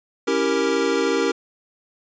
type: chord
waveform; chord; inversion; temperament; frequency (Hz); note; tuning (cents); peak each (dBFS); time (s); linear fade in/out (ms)
square; C# diminished seventh; none; equal; 277.2 / 329.6 / 392 / 466.2; C#4 / E4 / G4 / Bb4; 0 / 0 / 0 / 0; -26 / -27 / -24 / -23; 0.27-1.32; 10
effects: resampled to 16000 Hz